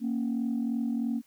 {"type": "tone pair together", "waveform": "sine", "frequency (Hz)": [232.3, 275.4], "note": ["A#3", "C#4"], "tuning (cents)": [-6, -11], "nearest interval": "minor third", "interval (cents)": 295, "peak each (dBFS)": [-27, -31], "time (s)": [0, 1.22], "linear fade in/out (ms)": 50, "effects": ["tanh soft clip ceiling -22 dBFS", "white hiss -65 dBFS RMS until 1.26 s"]}